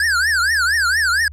square tone with vibrato, 1600 Hz, G6, 35 cents sharp, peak -15 dBFS, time 0-1.28 s, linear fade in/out 2 ms, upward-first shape triangle, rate 4.3 Hz, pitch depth 290 cents each way, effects added 73 Hz sine -33 dBFS peak until 1.32 s + low-pass 10000 Hz 12 dB/octave

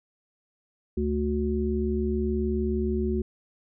harmonic tone, 73.42 Hz, D2, in tune, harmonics 1 / 3 / 5, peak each -28 / -28 / -28 dBFS, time 0.97-3.22 s, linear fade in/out 5 ms, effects none

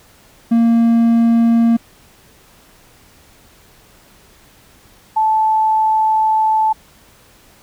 triangle / sine tone pair in turn, 231.3 / 873.3 Hz, A#3 / A5, -13 / -13 cents, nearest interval octave + major seventh, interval 2300 cents, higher second, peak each -7 / -11 dBFS, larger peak first, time 0.51-1.77 / 5.16-6.73 s, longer second, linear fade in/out 10 ms, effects pink hiss -48 dBFS RMS until 7.62 s

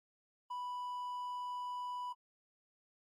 triangle tone, 987.8 Hz, B5, in tune, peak -37 dBFS, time 0.5-2.13 s, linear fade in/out 10 ms, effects AAC 48 kbps

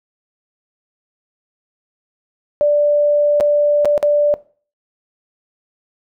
sine tone with dropouts, 587.3 Hz, D5, in tune, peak -10 dBFS, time 2.61-4.34 s, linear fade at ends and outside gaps 0 ms, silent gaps 3.401-3.408 / 3.848-3.855 / 3.978-4.028 s, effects noise-tail reverb RT60 0.4 s tail -19 dB re dry

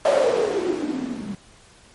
violet noise with low-pass filter sweep, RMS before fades -22 dBFS, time 0.05-1.35 s, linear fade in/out 2 ms, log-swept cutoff 610 to 200 Hz, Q 8.2, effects pink hiss -51 dBFS RMS until 1.94 s + MP3 48 kbps

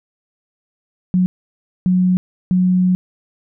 sine tone bursts at uneven times, 182.8 Hz, F#3, 21 cents flat, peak -11 dBFS, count 3, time 1.14-1.26 / 1.86-2.17 / 2.51-2.95 s, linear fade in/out 0 ms, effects none

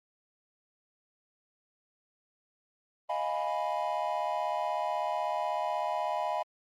triangle chord, F half-diminished seventh, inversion third, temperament equal, 622.3 / 698.5 / 830.6 / 987.8 Hz, Eb5 / F5 / Ab5 / Cb6, 0 / 0 / 0 / 0 cents, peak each -33 dBFS, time 3.09-6.43 s, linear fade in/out 10 ms, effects Opus 24 kbps

